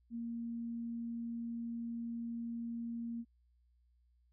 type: tone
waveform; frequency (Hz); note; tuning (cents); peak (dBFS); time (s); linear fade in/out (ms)
sine; 233.1; A#3; 0; -38; 0.1-3.25; 50
effects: added 60 Hz sine -68 dBFS peak until 4.32 s